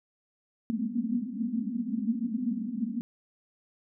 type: band-pass noise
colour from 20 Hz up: pink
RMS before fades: -31 dBFS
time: 0.7-3.01 s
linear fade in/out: 0 ms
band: 210 to 250 Hz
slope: 96 dB/octave
effects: none

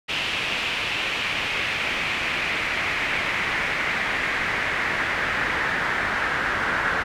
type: noise with band-pass filter sweep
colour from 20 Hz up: brown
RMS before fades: -25 dBFS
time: 0.08-7.04 s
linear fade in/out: 20 ms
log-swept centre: 2800 to 1600 Hz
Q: 2.8
effects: none

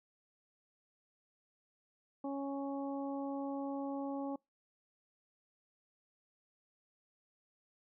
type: harmonic tone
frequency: 277.2 Hz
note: C#4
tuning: in tune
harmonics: 1 / 2 / 3 / 4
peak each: -38 / -43 / -45 / -52 dBFS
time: 2.24-4.36 s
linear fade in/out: 5 ms
effects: noise-tail reverb RT60 0.2 s tail -25 dB re dry

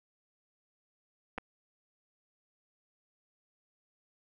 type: clicks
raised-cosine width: 0.5 ms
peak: -23 dBFS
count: 2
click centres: 1.379 / 1.383 s
effects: none

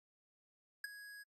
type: tone with ADSR envelope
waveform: square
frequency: 1661.2 Hz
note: G#6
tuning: in tune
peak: -37 dBFS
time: 0.84-1.24 s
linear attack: 3 ms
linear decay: 17 ms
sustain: -14 dB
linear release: 22 ms
effects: AAC 48 kbps

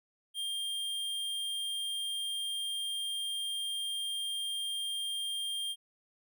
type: tone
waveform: square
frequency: 3200 Hz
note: G7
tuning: 35 cents sharp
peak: -34 dBFS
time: 0.34-5.76 s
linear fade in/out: 50 ms
effects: none

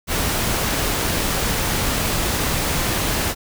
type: noise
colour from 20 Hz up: pink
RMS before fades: -21 dBFS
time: 0.07-3.35 s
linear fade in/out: 50 ms
effects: none

